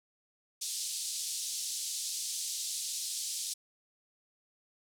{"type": "band-pass noise", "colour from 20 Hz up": "white", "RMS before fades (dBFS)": -37, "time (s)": [0.61, 3.54], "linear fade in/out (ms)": 10, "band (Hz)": [3800, 9400], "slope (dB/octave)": 24, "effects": []}